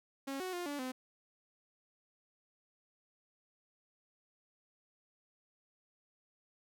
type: tone with pitch steps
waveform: sawtooth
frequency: 273.1 / 369.9 / 352.9 / 288.1 / 256.5 Hz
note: C#4 / F#4 / F4 / D4 / C4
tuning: -26 / 0 / +18 / -33 / -34 cents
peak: -34 dBFS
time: 0.27-0.92 s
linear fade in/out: 10 ms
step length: 130 ms
effects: none